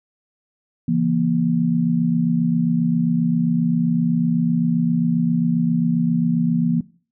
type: tone cluster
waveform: sine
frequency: 142 / 169.3 / 236.9 Hz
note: C#3 / E3 / A#3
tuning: +42 / +46 / +28 cents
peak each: -28 / -19 / -19 dBFS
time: 0.88-6.81 s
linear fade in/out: 5 ms
effects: noise-tail reverb RT60 0.4 s tail -19 dB re dry